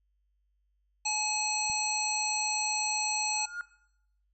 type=harmonic tone; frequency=852 Hz; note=G#5; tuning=44 cents sharp; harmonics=1 / 3 / 5 / 7 / 9; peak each=-34 / -34 / -34 / -34 / -34 dBFS; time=1.05-3.46 s; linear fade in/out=10 ms
type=click; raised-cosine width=5 ms; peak=-34 dBFS; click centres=1.699 s
type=tone with exponential growth; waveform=sine; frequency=1420 Hz; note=F6; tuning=28 cents sharp; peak=-30 dBFS; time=3.3-3.61 s; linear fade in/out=1 ms; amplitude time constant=66 ms
effects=noise-tail reverb RT60 0.8 s tail -20 dB re dry + added 50 Hz sine -70 dBFS peak until 4.33 s